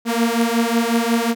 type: beating tone pair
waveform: sawtooth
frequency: 229.5 / 235 Hz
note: A#3 / A#3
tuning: -27 / +14 cents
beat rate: 5.5 Hz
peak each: -15 dBFS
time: 0.05-1.35 s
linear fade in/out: 50 ms
effects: none